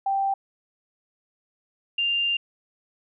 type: tone pair in turn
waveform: sine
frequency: 784 / 2794 Hz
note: G5 / F7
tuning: 0 / 0 cents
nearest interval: octave + minor seventh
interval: 2200 cents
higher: second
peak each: -21 dBFS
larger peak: neither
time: 0.06-0.34 / 1.98-2.37 s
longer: second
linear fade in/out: 5 ms
effects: none